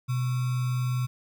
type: tone with sample-and-hold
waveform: sine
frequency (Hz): 125.6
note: B2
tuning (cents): +30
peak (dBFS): -24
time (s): 0.08-1.07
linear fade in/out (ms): 20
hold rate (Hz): 1225
effects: none